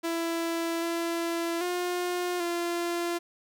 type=tone with pitch steps; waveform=sawtooth; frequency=333.4 / 336.7 / 356.3 / 344.2 Hz; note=E4 / E4 / F4 / F4; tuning=+20 / +37 / +35 / -25 cents; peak=-24 dBFS; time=0.03-3.19 s; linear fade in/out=20 ms; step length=790 ms; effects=none